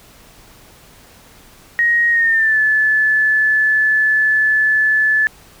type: tone with pitch glide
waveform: sine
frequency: 1880 to 1734 Hz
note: A#6 to A6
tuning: +14 to -26 cents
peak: -11 dBFS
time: 1.79-5.27 s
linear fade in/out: 0 ms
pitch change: -140 cents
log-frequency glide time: 2.1-2.6 s
effects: pink hiss -45 dBFS RMS until 5.6 s